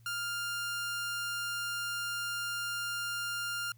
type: tone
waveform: sawtooth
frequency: 1400 Hz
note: F6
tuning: 4 cents sharp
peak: -30 dBFS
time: 0.06-3.72 s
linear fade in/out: 2 ms
effects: added 116 Hz sine -56 dBFS peak until 3.77 s + white hiss -71 dBFS RMS until 3.77 s